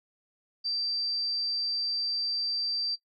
sine tone, 4684 Hz, D8, 5 cents flat, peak -28 dBFS, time 0.64-2.96 s, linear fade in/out 20 ms, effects noise-tail reverb RT60 0.1 s tail -18 dB re dry

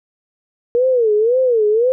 sine tone with vibrato, 466.8 Hz, A#4, 2 cents sharp, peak -11 dBFS, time 0.75-1.92 s, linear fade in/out 0 ms, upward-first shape sine, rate 1.9 Hz, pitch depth 190 cents each way, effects none

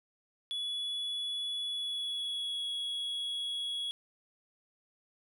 triangle tone with pitch glide, 3402 to 3345 Hz, G#7 to G#7, +41 to +12 cents, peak -32 dBFS, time 0.51-3.91 s, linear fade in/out 0 ms, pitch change -29 cents, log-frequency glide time 1.66-2.7 s, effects none

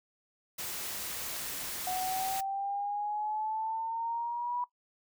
white noise, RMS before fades -38 dBFS, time 0.58-2.41 s, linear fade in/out 10 ms
sine exponential sweep, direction up, 734 to 980 Hz, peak -31 dBFS, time 1.87-4.64 s, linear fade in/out 2 ms
effects noise-tail reverb RT60 0.1 s tail -17 dB re dry

